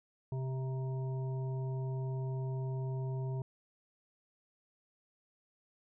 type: harmonic tone with a mistuned harmonic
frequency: 130.81 Hz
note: C3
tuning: in tune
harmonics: 1 / 3 / 5 / 7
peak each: -34 / -45 / -51 / -52 dBFS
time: 0.32-3.42 s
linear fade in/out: 2 ms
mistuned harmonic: 7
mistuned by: +36 cents
effects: none